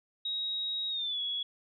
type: tone with pitch glide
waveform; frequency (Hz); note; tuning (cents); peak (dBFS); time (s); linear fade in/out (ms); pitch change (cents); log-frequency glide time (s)
sine; 3797 to 3363; A#7 to G#7; +31 to +21; -31; 0.25-1.43; 5; -210; 0.89-1.2
effects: none